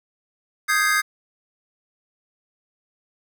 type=chord; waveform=square; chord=Ab major seventh; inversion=second; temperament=equal; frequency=1244.5 / 1568 / 1661.2 / 2093 Hz; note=Eb6 / G6 / Ab6 / C7; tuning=0 / 0 / 0 / 0 cents; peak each=-24 dBFS; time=0.68-1.02 s; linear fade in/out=20 ms; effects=none